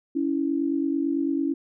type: tone pair together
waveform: sine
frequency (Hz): 279.7 / 328.7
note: C#4 / E4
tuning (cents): +16 / -5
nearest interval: minor third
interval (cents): 279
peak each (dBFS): -24 / -26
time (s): 0.15-1.54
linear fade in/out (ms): 10
effects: none